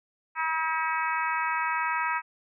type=harmonic tone; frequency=320.4 Hz; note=E4; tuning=49 cents flat; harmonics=3 / 4 / 5 / 6 / 7 / 8; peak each=-29 / -31 / -33 / -35 / -36 / -37 dBFS; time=0.35-2.22 s; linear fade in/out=50 ms; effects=none